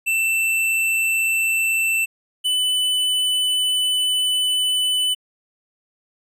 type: tone pair in turn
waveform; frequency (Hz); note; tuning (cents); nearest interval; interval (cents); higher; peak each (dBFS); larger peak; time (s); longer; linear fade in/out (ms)
square; 2671 / 2998; E7 / F#7; +22 / +22; major second; 200; second; -18; neither; 0.06-2.06 / 2.44-5.15; second; 20
effects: resampled to 32000 Hz